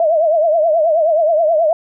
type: tone with vibrato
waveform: sine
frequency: 642 Hz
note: E5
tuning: 46 cents flat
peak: -10 dBFS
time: 0-1.73 s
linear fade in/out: 2 ms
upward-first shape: triangle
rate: 9.4 Hz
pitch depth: 140 cents each way
effects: none